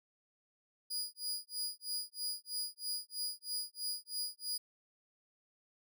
sawtooth tone with tremolo, 4899 Hz, D#8, 28 cents flat, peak -32 dBFS, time 0.9-4.58 s, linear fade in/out 10 ms, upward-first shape sine, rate 3.1 Hz, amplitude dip 100%, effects none

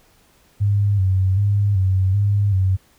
sine tone with vibrato, 98 Hz, G2, in tune, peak -14 dBFS, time 0.6-2.77 s, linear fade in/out 20 ms, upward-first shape square, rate 1.3 Hz, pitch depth 62 cents each way, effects pink hiss -56 dBFS RMS until 2.98 s

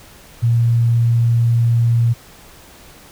sine tone, 117.2 Hz, A#2, 10 cents sharp, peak -11 dBFS, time 0.42-2.14 s, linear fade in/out 20 ms, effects pink hiss -43 dBFS RMS until 3.11 s

